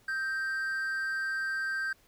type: tone with amplitude modulation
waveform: triangle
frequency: 1571 Hz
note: G6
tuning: 3 cents sharp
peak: -26 dBFS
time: 0.08-1.93 s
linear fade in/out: 5 ms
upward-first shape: sine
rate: 285 Hz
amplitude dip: 45%
effects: pink hiss -64 dBFS RMS until 2.07 s